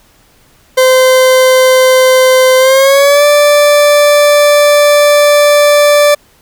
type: tone with pitch glide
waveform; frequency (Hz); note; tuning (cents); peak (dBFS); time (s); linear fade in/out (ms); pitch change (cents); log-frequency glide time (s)
40% pulse; 516 to 585.9; C5 to D5; -24 to -4; -3; 0.77-6.15; 10; +220; 2.58-3.25
effects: pink hiss -47 dBFS RMS until 6.41 s